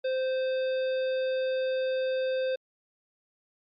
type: harmonic tone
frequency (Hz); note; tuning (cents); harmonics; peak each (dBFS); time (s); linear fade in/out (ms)
520; C5; -11; 1 / 3 / 5 / 7 / 9; -26 / -41 / -45 / -45 / -51; 0.04-2.56; 10
effects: Opus 48 kbps